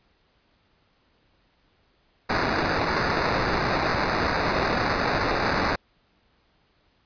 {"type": "noise with sample-and-hold", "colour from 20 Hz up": "white", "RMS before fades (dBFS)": -24, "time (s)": [2.29, 5.76], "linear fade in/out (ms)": 10, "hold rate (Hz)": 3150, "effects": ["pink hiss -65 dBFS RMS until 7.05 s", "resampled to 11025 Hz"]}